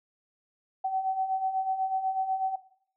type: beating tone pair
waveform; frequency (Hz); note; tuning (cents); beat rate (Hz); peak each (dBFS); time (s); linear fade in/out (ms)
sine; 756 / 764.1; F#5 / G5; +37 / -44; 8.1; -35 / -27; 0.84-2.56; 10
effects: noise-tail reverb RT60 0.6 s tail -17 dB re dry